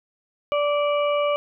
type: harmonic tone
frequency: 583 Hz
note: D5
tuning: 13 cents flat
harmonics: 1 / 2 / 4 / 5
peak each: -20 / -26 / -32 / -34 dBFS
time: 0.52-1.36 s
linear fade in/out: 0 ms
effects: none